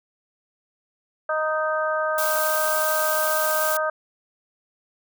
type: harmonic tone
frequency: 311.1 Hz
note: D#4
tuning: in tune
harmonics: 2 / 3 / 4 / 5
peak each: -24 / -32 / -26 / -28 dBFS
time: 1.29-3.9 s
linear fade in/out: 5 ms
type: noise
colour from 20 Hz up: blue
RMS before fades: -27 dBFS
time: 2.18-3.77 s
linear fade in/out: 2 ms
effects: none